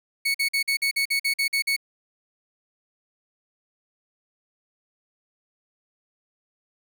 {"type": "tone bursts", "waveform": "30% pulse", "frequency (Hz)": 2217, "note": "C#7", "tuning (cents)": 0, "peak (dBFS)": -18, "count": 11, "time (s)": [0.25, 1.765], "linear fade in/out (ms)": 10, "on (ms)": 95, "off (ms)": 47, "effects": []}